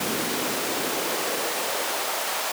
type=noise with high-pass filter sweep; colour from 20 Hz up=pink; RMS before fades=-27 dBFS; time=0-2.52 s; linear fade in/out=5 ms; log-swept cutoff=230 to 760 Hz; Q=1.4; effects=none